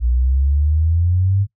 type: exponential sweep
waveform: sine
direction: up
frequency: 58.2 to 101.6 Hz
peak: -13 dBFS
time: 0-1.47 s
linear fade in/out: 50 ms
effects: noise-tail reverb RT60 0.1 s tail -18 dB re dry